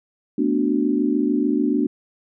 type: chord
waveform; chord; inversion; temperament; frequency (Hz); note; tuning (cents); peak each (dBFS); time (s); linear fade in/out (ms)
sine; B minor seventh; third; equal; 220 / 246.9 / 293.7 / 370; A3 / B3 / D4 / F#4; 0 / 0 / 0 / 0; -25 / -22 / -20 / -26; 0.38-1.87; 5
effects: none